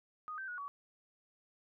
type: tone with pitch steps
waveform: sine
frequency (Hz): 1240 / 1554 / 1456 / 1131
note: D#6 / G6 / F#6 / C#6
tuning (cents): -6 / -16 / -28 / +34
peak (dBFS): -40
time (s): 0.28-0.68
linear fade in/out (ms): 0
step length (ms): 100
effects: none